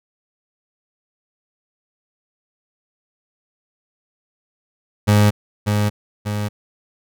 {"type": "tone with echo", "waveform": "30% pulse", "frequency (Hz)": 104.2, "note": "G#2", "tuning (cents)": 6, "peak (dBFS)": -8, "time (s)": [5.07, 5.31], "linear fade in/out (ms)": 20, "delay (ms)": 590, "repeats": 2, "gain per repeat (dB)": -5, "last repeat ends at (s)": 6.49, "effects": []}